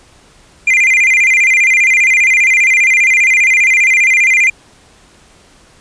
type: tone with vibrato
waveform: triangle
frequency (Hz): 2224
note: C#7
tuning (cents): +5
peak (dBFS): -5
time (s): 0.67-4.5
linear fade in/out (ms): 5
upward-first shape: square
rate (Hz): 15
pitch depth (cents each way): 130
effects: pink hiss -45 dBFS RMS until 5.8 s + resampled to 22050 Hz